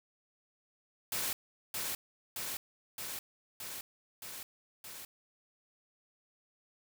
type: noise with echo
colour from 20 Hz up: white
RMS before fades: -35 dBFS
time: 1.12-1.33 s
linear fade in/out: 2 ms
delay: 620 ms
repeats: 6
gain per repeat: -2 dB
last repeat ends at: 5.05 s
effects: none